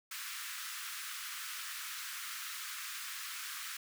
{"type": "high-pass noise", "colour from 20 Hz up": "pink", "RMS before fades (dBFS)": -43, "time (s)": [0.11, 3.77], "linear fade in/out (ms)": 5, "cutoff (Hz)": 1200, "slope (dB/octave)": 48, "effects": []}